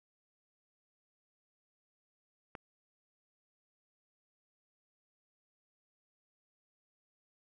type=click; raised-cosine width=0.5 ms; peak=-28 dBFS; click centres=2.552 s; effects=none